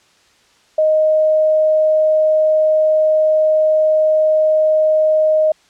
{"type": "tone", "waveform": "sine", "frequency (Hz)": 622.3, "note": "D#5", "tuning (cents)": 0, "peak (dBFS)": -10, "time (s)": [0.78, 5.52], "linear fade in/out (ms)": 5, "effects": ["white hiss -53 dBFS RMS until 5.69 s", "low-pass 6000 Hz 12 dB/octave"]}